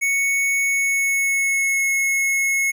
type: tone with pitch glide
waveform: square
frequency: 2217 to 2181 Hz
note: C#7 to C#7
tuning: 0 to -29 cents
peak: -18 dBFS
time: 0.01-2.72 s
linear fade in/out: 20 ms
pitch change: -29 cents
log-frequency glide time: 0.62-1.87 s
effects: none